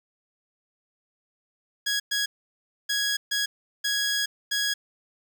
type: tone bursts at uneven times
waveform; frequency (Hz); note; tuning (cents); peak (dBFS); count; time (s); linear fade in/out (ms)
15% pulse; 1661.2; G#6; 0; -17; 6; 1.86-2 / 2.11-2.26 / 2.89-3.17 / 3.31-3.46 / 3.84-4.26 / 4.51-4.74; 10
effects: none